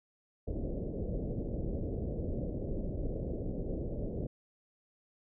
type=low-pass noise; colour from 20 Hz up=pink; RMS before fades=-36 dBFS; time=0.47-4.27 s; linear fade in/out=5 ms; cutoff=580 Hz; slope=48 dB/octave; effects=none